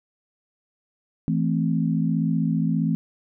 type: chord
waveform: sine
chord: A minor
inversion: second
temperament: equal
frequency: 164.81 / 220 / 261.6 Hz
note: E3 / A3 / C4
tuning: 0 / 0 / 0 cents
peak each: -22 / -25 / -26 dBFS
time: 1.28-2.95 s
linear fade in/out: 0 ms
effects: none